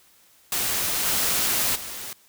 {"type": "noise with level steps", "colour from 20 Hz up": "white", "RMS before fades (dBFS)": [-25, -23, -35], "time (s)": [0.52, 2.13], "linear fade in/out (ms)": 2, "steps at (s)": [1.05, 1.75], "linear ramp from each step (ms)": 10, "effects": ["white hiss -57 dBFS RMS until 2.28 s"]}